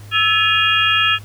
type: tone cluster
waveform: sine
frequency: 1310 / 1715 / 2478 / 2807 / 3279 Hz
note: E6 / A6 / D#7 / F7 / G#7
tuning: -11 / -45 / -8 / +8 / -23 cents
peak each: -19 dBFS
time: 0.11-1.19 s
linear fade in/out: 50 ms
effects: added 103 Hz sine -34 dBFS peak until 1.24 s + pink hiss -45 dBFS RMS until 1.24 s